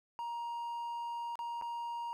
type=tone with dropouts; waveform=triangle; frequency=941 Hz; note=A#5; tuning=16 cents sharp; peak=-35 dBFS; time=0.19-2.13 s; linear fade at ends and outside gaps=0 ms; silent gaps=1.355-1.391 / 1.613-1.622 s; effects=none